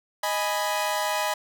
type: chord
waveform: sawtooth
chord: G# minor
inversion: second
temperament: equal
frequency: 622.3 / 830.6 / 987.8 Hz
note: D#5 / G#5 / B5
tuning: 0 / 0 / 0 cents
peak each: -25 dBFS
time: 0.23-1.34 s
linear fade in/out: 5 ms
effects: none